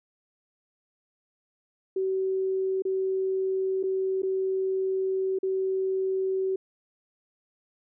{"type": "tone with dropouts", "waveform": "sine", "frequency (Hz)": 380.4, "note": "F#4", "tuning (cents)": 48, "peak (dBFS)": -24, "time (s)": [1.96, 6.56], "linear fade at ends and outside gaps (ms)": 5, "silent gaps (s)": [[2.822, 2.851], [3.83, 3.836], [4.221, 4.231], [5.388, 5.43]], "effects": []}